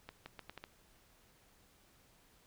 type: accelerating click train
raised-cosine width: 0.3 ms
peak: -30 dBFS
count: 6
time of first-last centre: 0.09-0.64 s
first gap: 170 ms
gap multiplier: 0.78
effects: pink hiss -67 dBFS RMS until 2.46 s